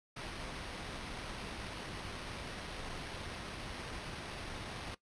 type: noise with sample-and-hold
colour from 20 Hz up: pink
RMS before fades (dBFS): -44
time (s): 0.16-4.95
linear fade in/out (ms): 10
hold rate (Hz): 7350
effects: noise-tail reverb RT60 0.1 s tail -18 dB re dry + resampled to 22050 Hz